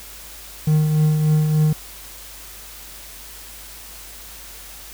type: tone with tremolo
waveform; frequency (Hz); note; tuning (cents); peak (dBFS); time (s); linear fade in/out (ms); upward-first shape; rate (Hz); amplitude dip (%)
triangle; 153.8; D#3; -20; -10; 0.67-1.73; 5; triangle; 3.4; 45
effects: added 50 Hz sine -44 dBFS peak until 4.93 s + white hiss -39 dBFS RMS until 4.93 s